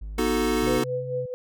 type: tone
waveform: triangle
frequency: 51.91 Hz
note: G#1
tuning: in tune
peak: -30 dBFS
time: 0.01-0.79 s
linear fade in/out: 10 ms
type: chord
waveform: square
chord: B dominant seventh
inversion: none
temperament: equal with one note detuned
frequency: 243.1 / 311.1 / 370 / 440 Hz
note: B3 / D#4 / F#4 / A4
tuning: -27 / 0 / 0 / 0 cents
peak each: -28 dBFS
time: 0.18-0.84 s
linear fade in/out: 5 ms
type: tone with vibrato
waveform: sine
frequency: 131.9 Hz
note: C3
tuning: 14 cents sharp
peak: -33 dBFS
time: 0.62-1.26 s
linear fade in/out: 5 ms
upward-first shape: sine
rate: 2.4 Hz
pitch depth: 10 cents each way
type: tone with tremolo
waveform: sine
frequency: 501 Hz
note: B4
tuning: 25 cents sharp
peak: -24 dBFS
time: 0.67-1.34 s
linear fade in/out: 0 ms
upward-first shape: sine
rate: 4.5 Hz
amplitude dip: 65%
effects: none